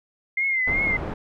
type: tone with vibrato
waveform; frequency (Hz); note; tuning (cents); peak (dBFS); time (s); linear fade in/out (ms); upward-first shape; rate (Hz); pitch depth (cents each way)
sine; 2093; C7; 0; -20; 0.37-0.97; 5; triangle; 2.7; 81
type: low-pass noise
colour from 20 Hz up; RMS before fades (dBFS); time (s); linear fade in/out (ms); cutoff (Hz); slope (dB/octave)
pink; -30; 0.67-1.14; 5; 1200; 12
effects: none